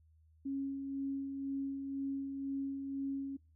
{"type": "tone with tremolo", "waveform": "sine", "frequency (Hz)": 274.1, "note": "C#4", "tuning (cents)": -19, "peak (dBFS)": -34, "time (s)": [0.45, 3.37], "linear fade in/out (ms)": 10, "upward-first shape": "sine", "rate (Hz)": 2, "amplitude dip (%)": 40, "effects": ["noise-tail reverb RT60 0.3 s tail -24 dB re dry", "added 79 Hz sine -63 dBFS peak until 3.55 s"]}